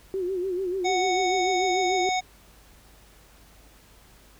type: tone with vibrato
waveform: sine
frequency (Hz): 370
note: F#4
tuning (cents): 0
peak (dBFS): -25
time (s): 0.14-2.09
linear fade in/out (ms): 0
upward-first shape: sine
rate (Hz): 6.8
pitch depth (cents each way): 91
type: harmonic tone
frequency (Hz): 740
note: F#5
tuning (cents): 0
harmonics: 1 / 3 / 5 / 7 / 9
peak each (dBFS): -24 / -30 / -33 / -40 / -36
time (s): 0.84-2.21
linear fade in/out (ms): 20
effects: added 50 Hz sine -55 dBFS peak until 4.39 s + pink hiss -55 dBFS RMS until 4.39 s

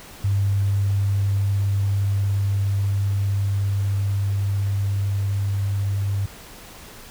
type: tone with level ramp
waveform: sine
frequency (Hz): 99.3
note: G2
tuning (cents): +23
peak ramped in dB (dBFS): -17 to -20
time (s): 0.24-6.26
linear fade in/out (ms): 5
effects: pink hiss -42 dBFS RMS until 7.1 s

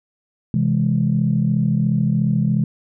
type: chord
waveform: sine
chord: C augmented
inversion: none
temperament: equal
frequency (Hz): 130.81 / 164.81 / 207.7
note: C3 / E3 / G#3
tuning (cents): 0 / 0 / 0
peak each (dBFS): -19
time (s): 0.54-2.64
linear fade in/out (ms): 2
effects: tanh soft clip ceiling -6 dBFS

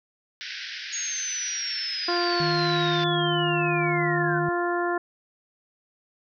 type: band-pass noise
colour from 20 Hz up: pink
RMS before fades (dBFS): -36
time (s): 0.41-3.04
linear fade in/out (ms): 0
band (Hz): 1500 to 5600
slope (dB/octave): 96
type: linear sweep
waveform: sine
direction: down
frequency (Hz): 6645 to 1468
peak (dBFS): -28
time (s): 0.92-4.4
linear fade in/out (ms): 20
type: harmonic tone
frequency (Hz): 349.2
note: F4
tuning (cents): 0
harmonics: 1 / 2 / 3 / 4 / 5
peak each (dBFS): -26 / -29 / -31 / -32 / -33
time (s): 2.08-4.98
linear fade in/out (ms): 5
type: tone with pitch glide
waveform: sine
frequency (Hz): 155.6 to 153.9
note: D#3 to D#3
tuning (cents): 0 to -19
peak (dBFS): -27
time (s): 2.4-4.49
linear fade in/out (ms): 2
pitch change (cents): -19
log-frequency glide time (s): 2.74-3.9
effects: none

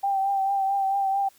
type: tone with vibrato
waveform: sine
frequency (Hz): 784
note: G5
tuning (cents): 0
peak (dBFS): -21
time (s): 0.03-1.29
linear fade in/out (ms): 10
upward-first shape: triangle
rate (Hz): 4.5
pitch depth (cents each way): 36
effects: white hiss -58 dBFS RMS until 1.38 s

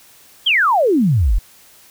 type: exponential sweep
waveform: sine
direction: down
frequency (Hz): 3354 to 37.82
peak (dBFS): -11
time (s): 0.46-1.39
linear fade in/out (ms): 10
effects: white hiss -47 dBFS RMS until 1.9 s

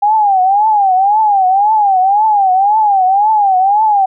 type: tone with vibrato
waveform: sine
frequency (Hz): 804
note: G5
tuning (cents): +44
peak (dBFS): -7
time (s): 0.02-4.06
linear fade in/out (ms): 10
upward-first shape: triangle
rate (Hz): 1.9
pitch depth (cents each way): 170
effects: none

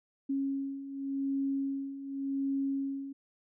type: beating tone pair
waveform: sine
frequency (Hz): 273.4 / 274.28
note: C#4 / C#4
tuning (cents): -24 / -18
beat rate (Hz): 0.88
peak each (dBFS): -37 / -32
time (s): 0.29-3.13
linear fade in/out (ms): 10
effects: none

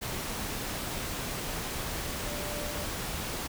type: tone in noise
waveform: sine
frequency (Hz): 589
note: D5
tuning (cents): +5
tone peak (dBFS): -40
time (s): 2.25-2.85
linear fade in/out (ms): 20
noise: pink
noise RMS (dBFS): -35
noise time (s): 0.01-3.48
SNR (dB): -8
effects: none

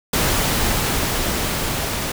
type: noise with level ramp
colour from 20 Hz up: pink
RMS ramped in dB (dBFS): -18 to -24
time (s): 0.13-2.12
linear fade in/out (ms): 5
effects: none

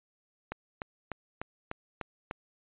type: click train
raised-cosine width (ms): 0.5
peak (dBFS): -20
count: 7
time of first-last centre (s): 0.52-2.311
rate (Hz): 3.35
effects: resampled to 8000 Hz

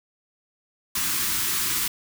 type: band-stop noise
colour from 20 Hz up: white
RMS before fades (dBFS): -25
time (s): 0.95-1.88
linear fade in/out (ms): 5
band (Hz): 380 to 940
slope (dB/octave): 48
effects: none

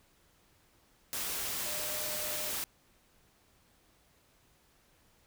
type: tone in noise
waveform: sine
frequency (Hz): 606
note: D#5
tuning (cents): -46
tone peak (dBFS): -44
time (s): 1.66-2.5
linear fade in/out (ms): 0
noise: white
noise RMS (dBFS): -36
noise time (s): 1.13-2.64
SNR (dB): -11
effects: pink hiss -67 dBFS RMS until 5.26 s

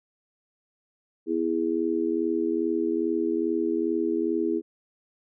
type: harmonic tone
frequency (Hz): 82.41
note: E2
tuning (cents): 0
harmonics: 3 / 4 / 5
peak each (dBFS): -31 / -25 / -28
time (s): 1.26-4.62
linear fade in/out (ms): 50
effects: none

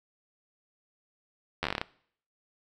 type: slowing click train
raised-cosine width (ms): 0.3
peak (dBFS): -13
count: 10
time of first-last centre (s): 1.63-1.815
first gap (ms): 11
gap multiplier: 1.15
effects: noise-tail reverb RT60 0.6 s tail -21 dB re dry

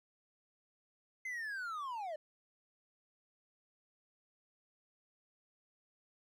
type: linear sweep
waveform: triangle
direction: down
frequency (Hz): 2089 to 587.3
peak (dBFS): -37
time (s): 1.25-2.16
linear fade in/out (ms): 5
effects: none

